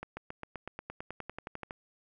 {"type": "accelerating click train", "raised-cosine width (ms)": 0.5, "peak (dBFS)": -24, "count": 17, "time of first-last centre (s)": [0.03, 1.709], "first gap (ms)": 140, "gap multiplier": 0.96, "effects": []}